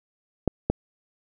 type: clicks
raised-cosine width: 2 ms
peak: -7 dBFS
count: 2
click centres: 0.477 / 0.7 s
effects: none